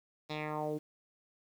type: tone with low-pass filter sweep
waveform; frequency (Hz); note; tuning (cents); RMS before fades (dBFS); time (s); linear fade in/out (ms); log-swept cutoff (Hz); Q
10% pulse; 152.5; D#3; -34; -37; 0.29-0.79; 20; 4500 to 330; 3
effects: 10-bit